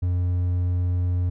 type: tone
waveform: triangle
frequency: 89.2 Hz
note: F2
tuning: 37 cents sharp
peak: -18 dBFS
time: 0.02-1.3 s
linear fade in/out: 10 ms
effects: none